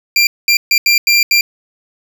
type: tone bursts at uneven times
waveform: 25% pulse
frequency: 2377 Hz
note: D7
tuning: 20 cents sharp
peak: -4 dBFS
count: 6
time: 0.16-0.27 / 0.48-0.57 / 0.71-0.78 / 0.86-0.98 / 1.07-1.23 / 1.31-1.41 s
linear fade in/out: 2 ms
effects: none